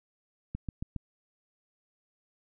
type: click train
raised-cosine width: 5 ms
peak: -22 dBFS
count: 4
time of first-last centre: 0.55-0.963 s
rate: 7.27 Hz
effects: none